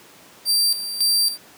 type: tone with tremolo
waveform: sawtooth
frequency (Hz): 4699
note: D8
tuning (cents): 0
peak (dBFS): -13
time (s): 0.45-1.38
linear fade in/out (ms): 50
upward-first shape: square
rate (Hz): 1.8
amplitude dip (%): 70
effects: pink hiss -47 dBFS RMS until 1.57 s + high-pass 200 Hz 12 dB/octave